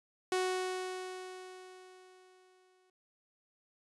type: tone with exponential decay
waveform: sawtooth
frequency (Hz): 370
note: F#4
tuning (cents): 0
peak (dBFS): -25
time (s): 0.32-2.9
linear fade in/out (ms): 2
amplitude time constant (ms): 560
effects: resampled to 24000 Hz